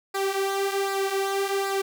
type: tone with flanger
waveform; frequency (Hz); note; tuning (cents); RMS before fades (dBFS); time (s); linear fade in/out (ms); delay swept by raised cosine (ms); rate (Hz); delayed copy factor
sawtooth; 392; G4; 0; -26; 0.14-1.82; 10; 0.32 to 4.72; 1.3; -0.65
effects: none